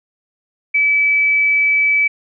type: tone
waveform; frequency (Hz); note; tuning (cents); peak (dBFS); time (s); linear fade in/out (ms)
sine; 2299; D7; -37; -11; 0.74-2.08; 10
effects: none